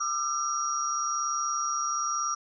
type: tone cluster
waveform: sine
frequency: 1196 / 1337 / 5720 Hz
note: D6 / E6 / F8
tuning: +31 / +24 / +41 cents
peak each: -31 dBFS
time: 0-2.35 s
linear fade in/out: 10 ms
effects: none